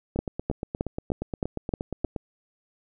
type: two click trains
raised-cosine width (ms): 2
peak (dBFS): -12 / -16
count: 7 / 18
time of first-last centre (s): 0.19-2.048 / 0.16-2.162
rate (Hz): 3.23 / 8.49
effects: none